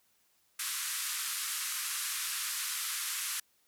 white band-pass noise, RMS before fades -36 dBFS, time 0.59-3.4 s, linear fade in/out 5 ms, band 1100 to 13000 Hz, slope 48 dB/octave, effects white hiss -71 dBFS RMS until 3.67 s

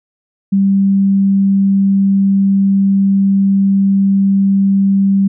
sine tone, 196 Hz, G3, in tune, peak -8 dBFS, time 0.52-5.28 s, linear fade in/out 10 ms, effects none

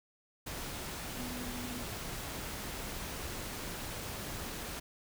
sine tone in noise, 246.9 Hz, B3, in tune, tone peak -42 dBFS, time 1.18-1.83 s, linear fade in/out 10 ms, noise pink, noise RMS -41 dBFS, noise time 0.46-4.8 s, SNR -4 dB, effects none

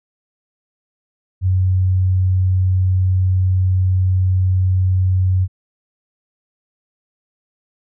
sine tone, 92.9 Hz, F#2, 7 cents sharp, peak -12 dBFS, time 1.41-5.48 s, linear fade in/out 50 ms, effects none

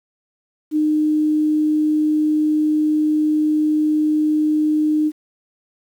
sine tone, 305.7 Hz, D#4, 30 cents flat, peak -14 dBFS, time 0.71-5.12 s, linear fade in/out 50 ms, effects 8-bit

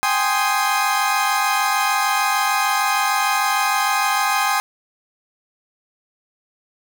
30% pulse chord, Ab major seventh, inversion third, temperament equal, 784 / 830.6 / 1046.5 / 1244.5 Hz, G5 / Ab5 / C6 / Eb6, 0 / 0 / 0 / 0 cents, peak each -20 dBFS, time 0.03-4.6 s, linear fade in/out 0 ms, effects none

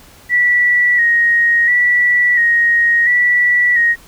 sine tone with vibrato, 1914 Hz, A#6, 45 cents sharp, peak -9 dBFS, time 0.29-3.96 s, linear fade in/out 50 ms, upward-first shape square, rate 0.72 Hz, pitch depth 35 cents each way, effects pink hiss -43 dBFS RMS until 4.07 s

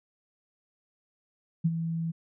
sine tone with ADSR envelope, 164.81 Hz, E3, in tune, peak -19 dBFS, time 1.64-2.12 s, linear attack 15 ms, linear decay 42 ms, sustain -9 dB, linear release 17 ms, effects none

